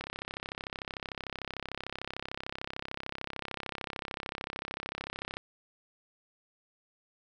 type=click train; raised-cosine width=0.3 ms; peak=-20 dBFS; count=180; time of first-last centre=0.01-5.369 s; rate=33.4 Hz; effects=none